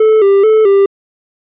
triangle tone with vibrato, 415.3 Hz, G#4, in tune, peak -3 dBFS, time 0-0.86 s, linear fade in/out 5 ms, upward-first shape square, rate 2.3 Hz, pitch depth 85 cents each way, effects resampled to 8000 Hz

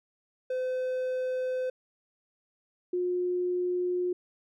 triangle / sine tone pair in turn, 511 / 358.8 Hz, C5 / F4, -41 / +47 cents, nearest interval tritone, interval 612 cents, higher first, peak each -26 dBFS, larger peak neither, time 0.5-1.7 / 2.93-4.13 s, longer neither, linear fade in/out 5 ms, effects none

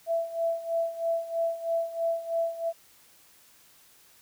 sine tone with tremolo, 666 Hz, E5, 18 cents sharp, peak -23 dBFS, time 0.06-2.73 s, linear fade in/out 50 ms, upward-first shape sine, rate 3.1 Hz, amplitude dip 80%, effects white hiss -58 dBFS RMS until 4.21 s

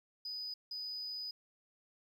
triangle tone bursts at uneven times, 4978 Hz, D#8, in tune, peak -37 dBFS, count 2, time 0.25-0.54 / 0.71-1.31 s, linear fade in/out 5 ms, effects tanh soft clip ceiling -36 dBFS + 12-bit

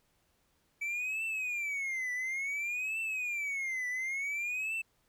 triangle tone with vibrato, 2297 Hz, D7, 39 cents flat, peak -31 dBFS, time 0.81-4.82 s, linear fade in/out 10 ms, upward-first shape triangle, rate 0.57 Hz, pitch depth 270 cents each way, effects pink hiss -73 dBFS RMS until 5.08 s

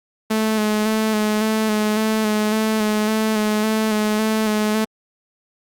sawtooth tone with vibrato, 215.6 Hz, A3, 35 cents flat, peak -13 dBFS, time 0.3-4.85 s, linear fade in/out 10 ms, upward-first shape square, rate 1.8 Hz, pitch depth 23 cents each way, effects Opus 48 kbps

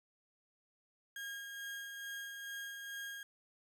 35% pulse tone with tremolo, 1626 Hz, G#6, 37 cents flat, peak -40 dBFS, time 1.16-3.23 s, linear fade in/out 2 ms, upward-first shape sine, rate 2.3 Hz, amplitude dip 35%, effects none

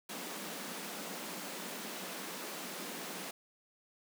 pink high-pass noise, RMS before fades -43 dBFS, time 0.09-3.31 s, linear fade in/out 5 ms, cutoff 170 Hz, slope 96 dB/octave, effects none

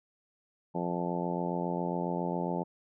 harmonic tone, 87.31 Hz, F2, in tune, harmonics 2 / 3 / 4 / 5 / 6 / 7 / 8 / 9 / 10, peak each -34 / -39 / -38 / -40 / -40 / -40 / -43 / -43 / -38 dBFS, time 0.74-2.64 s, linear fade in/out 20 ms, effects none

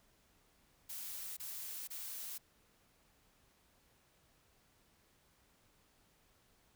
blue noise bursts, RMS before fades -45 dBFS, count 3, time 0.89-2.382 s, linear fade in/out 10 ms, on 480 ms, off 26 ms, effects pink hiss -71 dBFS RMS until 6.75 s

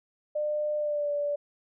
sine tone with pitch glide, 600 to 580.9 Hz, D5 to D5, +37 to -19 cents, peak -26 dBFS, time 0.35-1.36 s, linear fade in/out 10 ms, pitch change -56 cents, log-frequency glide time 0.77-1.11 s, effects none

